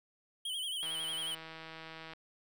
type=tone with vibrato; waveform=square; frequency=3129 Hz; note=G7; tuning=4 cents flat; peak=-36 dBFS; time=0.45-1.35 s; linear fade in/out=5 ms; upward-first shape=sine; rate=11 Hz; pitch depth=87 cents each way
type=click train; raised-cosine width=0.3 ms; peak=-31 dBFS; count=211; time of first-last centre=0.83-2.134 s; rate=161 Hz
effects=none